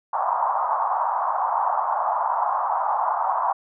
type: band-pass noise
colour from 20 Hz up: white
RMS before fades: -23 dBFS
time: 0.13-3.53 s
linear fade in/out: 5 ms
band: 720 to 1100 Hz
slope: 48 dB/octave
effects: none